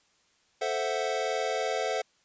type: chord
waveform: square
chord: F# half-diminished seventh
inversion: first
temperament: equal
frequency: 440 / 523.3 / 659.3 / 740 Hz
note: A4 / C5 / E5 / F#5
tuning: 0 / 0 / 0 / 0 cents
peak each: -34 dBFS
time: 0.61-2.02 s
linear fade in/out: 10 ms
effects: white hiss -67 dBFS RMS until 2.24 s + resampled to 16000 Hz